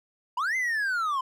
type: linear two-way sweep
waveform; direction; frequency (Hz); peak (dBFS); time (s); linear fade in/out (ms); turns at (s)
triangle; up then down; 914 to 2093 to 1018; -23; 0.37-1.21; 5; 0.56
effects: none